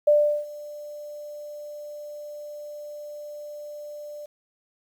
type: tone with ADSR envelope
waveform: sine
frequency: 592 Hz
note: D5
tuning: 14 cents sharp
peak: -13 dBFS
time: 0.07-4.26 s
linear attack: 9 ms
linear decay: 370 ms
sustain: -22 dB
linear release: 8 ms
effects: 9-bit